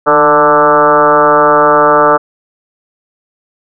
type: tone with frequency modulation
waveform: sine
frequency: 886 Hz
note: A5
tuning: 12 cents sharp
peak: -4 dBFS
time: 0.06-2.18 s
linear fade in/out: 20 ms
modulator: 146 Hz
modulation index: 3.4
effects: none